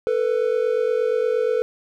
triangle tone pair together, 445.4 / 493.9 Hz, A4 / B4, +21 / 0 cents, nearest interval major second, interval 179 cents, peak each -19 dBFS, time 0.07-1.62 s, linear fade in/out 0 ms, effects none

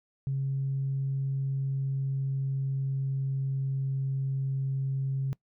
sine tone with pitch glide, 136 to 135.06 Hz, C#3 to C#3, -33 to -45 cents, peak -26 dBFS, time 0.27-5.33 s, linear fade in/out 0 ms, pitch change -12 cents, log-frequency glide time 1.26-4.04 s, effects noise-tail reverb RT60 0.1 s tail -22 dB re dry + tanh soft clip ceiling -22 dBFS

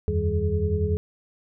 sine tone cluster, 81.7 / 92.3 / 155.3 / 193.6 / 422.7 Hz, E2 / F#2 / D#3 / G3 / G#4, -15 / -4 / -3 / -21 / +31 cents, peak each -25 / -26 / -33 / -32 / -27 dBFS, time 0.08-0.97 s, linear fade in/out 0 ms, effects none

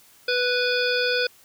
harmonic tone, 493.9 Hz, B4, in tune, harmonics 1 / 3 / 5 / 7 / 9 / 10, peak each -24 / -25 / -29 / -31 / -31 / -30 dBFS, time 0.28-1.27 s, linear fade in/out 5 ms, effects white hiss -54 dBFS RMS until 1.44 s

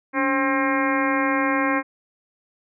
harmonic tone with a mistuned harmonic, 266.8 Hz, C4, 34 cents sharp, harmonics 1 / 2 / 3 / 4 / 5 / 6 / 7 / 8 / 9, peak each -23 / -27 / -30 / -25 / -33 / -28 / -30 / -29 / -34 dBFS, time 0.13-1.83 s, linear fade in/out 50 ms, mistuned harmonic 1, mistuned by +100 cents, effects none

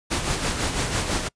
pink noise with tremolo, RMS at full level -23 dBFS, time 0.1-1.29 s, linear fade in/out 20 ms, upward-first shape sine, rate 6 Hz, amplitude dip 50%, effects noise-tail reverb RT60 0.1 s tail -25 dB re dry + resampled to 22050 Hz

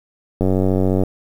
click train, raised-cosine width 2 ms, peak -5 dBFS, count 60, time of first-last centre 0.41-1.036 s, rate 94.3 Hz, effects 7-bit

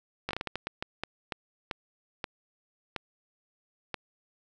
slowing click train, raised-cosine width 0.3 ms, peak -16 dBFS, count 15, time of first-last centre 0.29-3.943 s, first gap 18 ms, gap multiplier 1.36, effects none

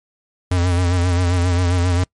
square tone with vibrato, 88.8 Hz, F2, 29 cents sharp, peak -15 dBFS, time 0.51-2.04 s, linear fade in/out 5 ms, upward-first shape sine, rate 7.5 Hz, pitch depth 53 cents each way, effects noise-tail reverb RT60 0.1 s tail -24 dB re dry + MP3 48 kbps

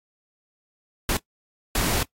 pink noise bursts at uneven times, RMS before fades -23 dBFS, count 2, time 1.09-1.17 / 1.75-2.03 s, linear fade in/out 2 ms, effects noise-tail reverb RT60 0.1 s tail -21 dB re dry + AAC 48 kbps

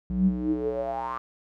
square tone with band-pass filter sweep, 61.5 Hz, B1, 7 cents flat, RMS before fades -27 dBFS, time 0.1-1.18 s, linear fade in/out 0 ms, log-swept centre 140 to 1200 Hz, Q 9.3, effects none

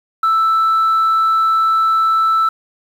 sine tone, 1321 Hz, E6, 3 cents sharp, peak -9 dBFS, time 0.23-2.49 s, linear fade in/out 5 ms, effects tanh soft clip ceiling -9 dBFS + 7-bit

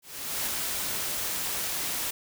white noise with ADSR envelope, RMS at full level -29 dBFS, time 0.02-2.11 s, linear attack 450 ms, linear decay 3 ms, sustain -2 dB, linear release 8 ms, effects none

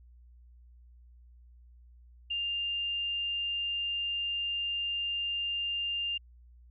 sine tone, 2800 Hz, F7, 4 cents sharp, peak -30 dBFS, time 2.3-6.18 s, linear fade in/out 10 ms, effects added 60 Hz sine -53 dBFS peak until 6.7 s

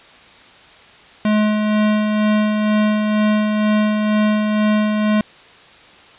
square tone with tremolo, 212.4 Hz, G#3, 39 cents sharp, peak -13 dBFS, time 1.25-5.21 s, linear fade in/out 2 ms, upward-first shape sine, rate 2.1 Hz, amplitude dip 35%, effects white hiss -44 dBFS RMS until 6.18 s + resampled to 8000 Hz

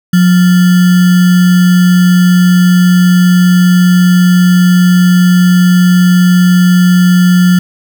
sine tone with sample-and-hold, 179.8 Hz, F#3, 49 cents flat, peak -3 dBFS, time 0.13-7.59 s, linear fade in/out 5 ms, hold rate 1575 Hz, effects none

